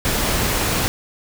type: noise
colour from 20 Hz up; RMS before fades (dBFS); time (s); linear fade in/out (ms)
pink; -20; 0.05-0.88; 0
effects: none